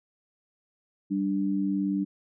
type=tone pair together; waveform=sine; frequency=194.89 / 293.7 Hz; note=G3 / D4; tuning=-10 / 0 cents; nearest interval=perfect fifth; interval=710 cents; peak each=-27 dBFS; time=1.1-2.05 s; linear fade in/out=20 ms; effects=none